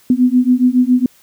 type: beating tone pair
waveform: sine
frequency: 246.9 / 254.1 Hz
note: B3 / B3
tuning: 0 / +49 cents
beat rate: 7.2 Hz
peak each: -12 dBFS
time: 0.1-1.06 s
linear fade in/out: 2 ms
effects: white hiss -50 dBFS RMS until 1.22 s